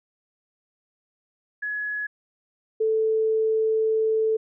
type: tone pair in turn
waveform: sine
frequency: 1689 / 440.2 Hz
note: G#6 / A4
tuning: +29 / +1 cents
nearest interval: octave + major seventh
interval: 2328 cents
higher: first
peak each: -26 / -19 dBFS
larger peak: second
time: 1.62-2.07 / 2.8-4.37 s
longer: second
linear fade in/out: 10 ms
effects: none